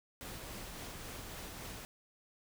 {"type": "noise with tremolo", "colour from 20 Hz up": "pink", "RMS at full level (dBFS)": -45, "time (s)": [0.21, 1.85], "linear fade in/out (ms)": 0, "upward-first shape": "triangle", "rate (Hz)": 3.6, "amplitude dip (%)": 25, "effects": []}